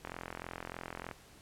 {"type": "click train", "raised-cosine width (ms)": 0.5, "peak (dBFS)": -25, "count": 47, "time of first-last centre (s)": [0.05, 1.112], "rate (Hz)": 43.3, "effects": ["pink hiss -58 dBFS RMS until 1.41 s", "low-pass 12000 Hz 12 dB/octave"]}